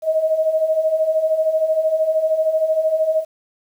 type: beating tone pair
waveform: sine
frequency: 622.3 / 635.3 Hz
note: D#5 / D#5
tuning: 0 / +36 cents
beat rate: 13 Hz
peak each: -22 / -16 dBFS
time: 0.02-3.25 s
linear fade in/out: 50 ms
effects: 8-bit